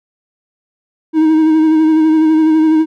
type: tone with vibrato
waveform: triangle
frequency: 315 Hz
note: D#4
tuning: 21 cents sharp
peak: -5 dBFS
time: 1.13-2.86 s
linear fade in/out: 50 ms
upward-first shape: sine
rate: 12 Hz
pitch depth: 28 cents each way
effects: none